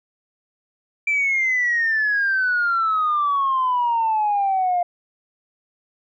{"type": "exponential sweep", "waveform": "sine", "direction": "down", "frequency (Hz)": [2349, 698.5], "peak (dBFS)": -16, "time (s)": [1.07, 4.83], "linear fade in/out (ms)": 5, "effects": ["tanh soft clip ceiling -13 dBFS"]}